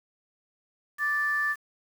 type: tone pair together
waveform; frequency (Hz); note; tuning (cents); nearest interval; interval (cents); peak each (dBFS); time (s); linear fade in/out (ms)
sine; 1175.7 / 1760; D6 / A6; +2 / 0; perfect fifth; 698; -31 / -24; 0.98-1.56; 50
effects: tanh soft clip ceiling -17 dBFS + 8-bit